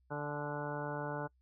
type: harmonic tone with a mistuned harmonic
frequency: 146.9 Hz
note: D3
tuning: 1 cent sharp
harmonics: 1 / 2 / 3 / 4 / 5 / 6 / 7 / 8 / 9 / 10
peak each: -42 / -45 / -44 / -43 / -50 / -44 / -49 / -53 / -52 / -46 dBFS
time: 0.1-1.28 s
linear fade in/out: 20 ms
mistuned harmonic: 6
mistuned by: -18 cents
effects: noise-tail reverb RT60 0.1 s tail -25 dB re dry + added 63 Hz sine -68 dBFS peak until 1.41 s